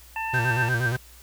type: harmonic tone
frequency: 892 Hz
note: A5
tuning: 23 cents sharp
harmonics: 1 / 2 / 3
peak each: -29 / -34 / -32 dBFS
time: 0.16-0.69 s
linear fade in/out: 2 ms
type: tone with vibrato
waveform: 45% pulse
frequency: 121.2 Hz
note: B2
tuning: 32 cents flat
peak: -24 dBFS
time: 0.33-0.97 s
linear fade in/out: 10 ms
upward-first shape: square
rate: 8.5 Hz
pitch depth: 74 cents each way
type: tone with tremolo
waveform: sine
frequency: 1568 Hz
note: G6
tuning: in tune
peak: -21 dBFS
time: 0.34-0.96 s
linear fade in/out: 5 ms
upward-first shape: sine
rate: 8.2 Hz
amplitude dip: 95%
effects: added 60 Hz sine -49 dBFS peak until 1.22 s + white hiss -51 dBFS RMS until 1.22 s